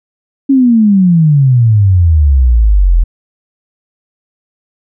sine exponential sweep, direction down, 279.2 to 40.04 Hz, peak -4 dBFS, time 0.49-3.04 s, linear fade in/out 10 ms, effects none

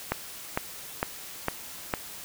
click train, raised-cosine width 0.5 ms, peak -10 dBFS, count 5, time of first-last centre 0.12-1.938 s, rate 2.2 Hz, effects white hiss -42 dBFS RMS until 2.24 s

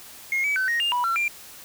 sine tone with pitch steps, 2148 / 2284 / 1526 / 1871 / 2810 / 979 / 1356 / 2382 Hz, C7 / D7 / G6 / A#6 / F7 / B5 / E6 / D7, +45 / -49 / -47 / +6 / +10 / -15 / +49 / +24 cents, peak -19 dBFS, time 0.32-1.28 s, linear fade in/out 2 ms, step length 120 ms, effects tanh soft clip ceiling -19 dBFS + white hiss -44 dBFS RMS until 1.64 s

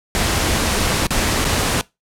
pink noise with dropouts, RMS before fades -18 dBFS, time 0.15-1.81 s, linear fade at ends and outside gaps 0 ms, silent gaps 1.068-1.106 / 1.444-1.45 s, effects noise-tail reverb RT60 0.2 s tail -21 dB re dry + low-pass 11000 Hz 12 dB/octave

